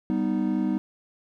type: chord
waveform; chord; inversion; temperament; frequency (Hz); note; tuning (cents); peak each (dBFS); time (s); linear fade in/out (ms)
triangle; G augmented; none; equal; 196 / 246.9 / 311.1; G3 / B3 / D#4; 0 / 0 / 0; -25; 0.1-0.78; 0
effects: none